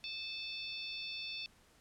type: harmonic tone with a mistuned harmonic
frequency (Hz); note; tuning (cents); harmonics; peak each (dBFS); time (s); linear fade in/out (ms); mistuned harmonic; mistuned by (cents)
890; A5; +20; 3 / 4 / 5 / 6; -44 / -45 / -46 / -51; 0.04-1.46; 0; 3; -33
effects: pink hiss -66 dBFS RMS until 1.8 s + low-pass 11000 Hz 12 dB/octave